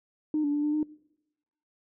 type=tone with pitch steps; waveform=sine; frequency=305.6 / 289.5 / 293.7 / 298.5 / 304.5 Hz; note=D#4 / D4 / D4 / D4 / D#4; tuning=-31 / -25 / 0 / +28 / -37 cents; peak=-23 dBFS; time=0.34-0.83 s; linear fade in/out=2 ms; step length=98 ms; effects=noise-tail reverb RT60 0.9 s tail -22 dB re dry + tanh soft clip ceiling -19 dBFS